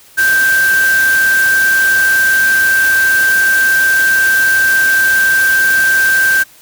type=tone in noise; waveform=sine; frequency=1568 Hz; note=G6; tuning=in tune; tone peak=-8 dBFS; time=0.17-6.44 s; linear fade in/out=20 ms; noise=white; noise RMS=-21 dBFS; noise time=0.17-6.44 s; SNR=+10 dB; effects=white hiss -43 dBFS RMS until 6.61 s